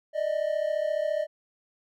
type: tone pair together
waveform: triangle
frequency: 594.5 / 629 Hz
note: D5 / D#5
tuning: +21 / +19 cents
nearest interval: minor second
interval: 98 cents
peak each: -26 dBFS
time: 0.13-1.27 s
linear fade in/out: 50 ms
effects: none